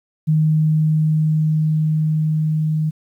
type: tone with level ramp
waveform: sine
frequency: 155.56 Hz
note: D#3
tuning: in tune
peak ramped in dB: -12 to -16 dBFS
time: 0.27-2.91 s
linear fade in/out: 20 ms
effects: 9-bit